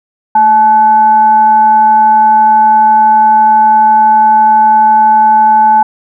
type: tone with frequency modulation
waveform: sine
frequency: 863 Hz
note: A5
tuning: 34 cents flat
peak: -3 dBFS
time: 0.35-5.83 s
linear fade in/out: 5 ms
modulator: 641 Hz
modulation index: 0.22
effects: none